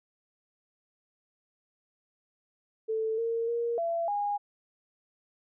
sine tone with pitch steps, 441.8 / 459.4 / 469.4 / 674 / 819 Hz, A4 / A#4 / A#4 / E5 / G#5, +7 / -25 / +12 / +38 / -24 cents, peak -27 dBFS, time 2.88-4.38 s, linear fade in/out 20 ms, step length 300 ms, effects none

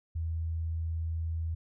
sine tone, 81.7 Hz, E2, 15 cents flat, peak -30 dBFS, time 0.15-1.55 s, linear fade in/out 10 ms, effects none

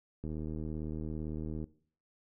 click train, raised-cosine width 3 ms, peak -27 dBFS, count 110, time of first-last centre 0.24-1.641 s, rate 77.8 Hz, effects noise-tail reverb RT60 0.5 s tail -19 dB re dry

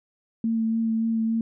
sine tone with vibrato, 225.2 Hz, A3, 40 cents sharp, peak -21 dBFS, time 0.44-1.41 s, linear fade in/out 2 ms, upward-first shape sine, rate 3.5 Hz, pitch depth 15 cents each way, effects none

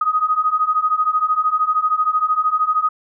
sine beating tone pair, 1244.5 / 1257.5 Hz, D#6 / D#6, 0 / +18 cents, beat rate 13 Hz, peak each -19 / -17 dBFS, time 0.01-2.89 s, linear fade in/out 5 ms, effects none

